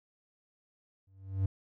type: tone with exponential growth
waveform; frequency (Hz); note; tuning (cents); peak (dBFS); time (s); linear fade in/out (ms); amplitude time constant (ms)
triangle; 96.3; G2; -30; -22; 1.07-1.46; 5; 83
effects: none